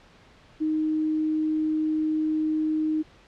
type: tone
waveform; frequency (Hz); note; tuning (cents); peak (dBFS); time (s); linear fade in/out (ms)
sine; 311.1; D#4; 0; -22; 0.6-3.03; 20
effects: pink hiss -54 dBFS RMS until 3.27 s + low-pass 4000 Hz 12 dB/octave